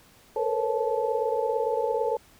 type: tone cluster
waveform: sine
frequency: 441.5 / 459 / 488 / 546 / 871 Hz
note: A4 / A#4 / B4 / C#5 / A5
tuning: +6 / -27 / -21 / -26 / -18 cents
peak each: -30 dBFS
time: 0.36-2.17 s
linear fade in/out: 5 ms
effects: pink hiss -56 dBFS RMS until 2.39 s